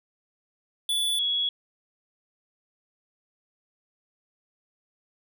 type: tone pair in turn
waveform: square / sine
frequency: 3453 / 3353 Hz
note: A7 / G#7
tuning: -33 / +16 cents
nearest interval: minor second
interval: 51 cents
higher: first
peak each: -24 / -23 dBFS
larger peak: second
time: 0.89-1.19 / 1.19-1.49 s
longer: neither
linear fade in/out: 2 ms
effects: none